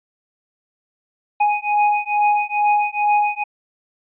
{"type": "beating tone pair", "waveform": "square", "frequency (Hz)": [830, 832.3], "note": ["G#5", "G#5"], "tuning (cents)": [-1, 4], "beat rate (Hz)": 2.3, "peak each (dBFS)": -19, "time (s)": [1.4, 3.44], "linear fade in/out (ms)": 10, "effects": ["resampled to 8000 Hz"]}